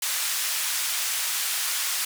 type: band-pass noise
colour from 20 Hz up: white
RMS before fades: -27 dBFS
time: 0.02-2.05 s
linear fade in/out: 5 ms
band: 1200 to 13000 Hz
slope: 12 dB/octave
effects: none